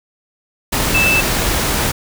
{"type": "tone in noise", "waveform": "sine", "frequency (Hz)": 2637, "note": "E7", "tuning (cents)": 0, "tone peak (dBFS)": -12, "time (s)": [0.94, 1.21], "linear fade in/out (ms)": 10, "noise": "pink", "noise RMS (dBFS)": -17, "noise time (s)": [0.72, 1.92], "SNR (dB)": 2, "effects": []}